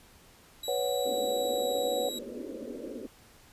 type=tone with pitch glide; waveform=sawtooth; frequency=3900 to 3866 Hz; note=B7 to B7; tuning=-23 to -38 cents; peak=-33 dBFS; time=0.63-2.19 s; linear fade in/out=5 ms; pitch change=-15 cents; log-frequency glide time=1.07-1.8 s
type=chord; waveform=sine; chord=B suspended second; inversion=none; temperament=equal; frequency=493.9 / 554.4 / 740 Hz; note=B4 / C#5 / F#5; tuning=0 / 0 / 0 cents; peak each=-31 / -31 / -35 dBFS; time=0.68-2.09 s; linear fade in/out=2 ms
type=band-pass noise; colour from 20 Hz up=pink; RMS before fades=-40 dBFS; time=1.05-3.07 s; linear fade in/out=10 ms; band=220 to 580 Hz; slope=96 dB/octave
effects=pink hiss -57 dBFS RMS until 3.52 s + resampled to 32000 Hz